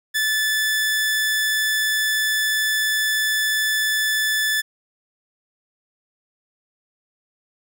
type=tone; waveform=sawtooth; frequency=1743 Hz; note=A6; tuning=17 cents flat; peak=-15 dBFS; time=0.14-4.62 s; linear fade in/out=20 ms; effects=none